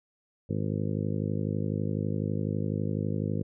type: harmonic tone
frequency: 52 Hz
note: G#1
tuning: 3 cents sharp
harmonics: 2 / 3 / 4 / 5 / 6 / 7 / 8 / 9 / 10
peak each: -32 / -32 / -34 / -37 / -40 / -40 / -45 / -40 / -44 dBFS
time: 0.49-3.43 s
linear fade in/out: 10 ms
effects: none